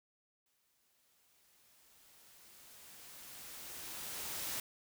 white noise with exponential growth, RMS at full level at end -39 dBFS, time 0.46-4.6 s, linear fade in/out 2 ms, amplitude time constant 900 ms, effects none

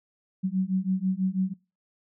sine beating tone pair, 185 / 191.1 Hz, F#3 / G3, 0 / -44 cents, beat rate 6.1 Hz, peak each -26 / -27 dBFS, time 0.43-1.54 s, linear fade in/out 20 ms, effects noise-tail reverb RT60 0.3 s tail -22 dB re dry

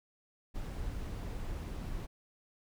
brown noise, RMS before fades -39 dBFS, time 0.54-2.07 s, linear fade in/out 20 ms, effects none

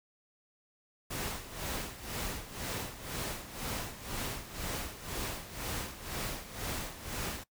pink noise with tremolo, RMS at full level -36 dBFS, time 1.1-7.44 s, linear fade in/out 10 ms, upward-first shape sine, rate 2 Hz, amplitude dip 75%, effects noise-tail reverb RT60 0.1 s tail -19 dB re dry

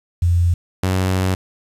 sine / sawtooth tone pair in turn, 86.7 / 93.44 Hz, F2 / F#2, -12 / +18 cents, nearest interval minor second, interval 130 cents, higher second, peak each -12 dBFS, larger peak neither, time 0.22-0.54 / 0.83-1.35 s, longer second, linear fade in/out 5 ms, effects resampled to 32000 Hz + 7-bit

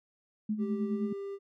sine tone with tremolo, 213.3 Hz, G#3, 46 cents sharp, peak -27 dBFS, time 0.49-1.13 s, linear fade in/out 5 ms, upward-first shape sine, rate 9.6 Hz, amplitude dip 65%
triangle tone with pitch glide, 392 to 397 Hz, G4 to G4, 0 to +22 cents, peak -34 dBFS, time 0.58-1.39 s, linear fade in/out 50 ms, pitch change +22 cents, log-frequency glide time 0.92-1.06 s
effects none

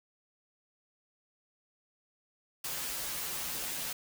white noise with comb filter, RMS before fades -37 dBFS, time 2.64-3.93 s, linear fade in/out 5 ms, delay 10 ms, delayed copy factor -0.85, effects none

